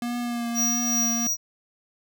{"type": "tone with vibrato", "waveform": "square", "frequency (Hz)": 238.1, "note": "A#3", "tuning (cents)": 37, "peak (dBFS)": -27, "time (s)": [0.02, 1.27], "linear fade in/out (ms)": 2, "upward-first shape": "triangle", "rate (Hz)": 1.6, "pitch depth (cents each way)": 29}
{"type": "tone with tremolo", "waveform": "square", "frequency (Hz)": 5760, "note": "F#8", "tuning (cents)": -47, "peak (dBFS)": -21, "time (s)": [0.54, 1.37], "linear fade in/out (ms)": 50, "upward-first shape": "triangle", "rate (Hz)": 2.7, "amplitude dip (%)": 50}
{"effects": []}